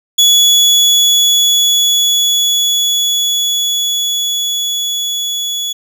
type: tone with level ramp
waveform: 30% pulse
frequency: 3400 Hz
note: G#7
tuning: 40 cents sharp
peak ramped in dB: -3 to -14 dBFS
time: 0.18-5.73 s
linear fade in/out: 10 ms
effects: none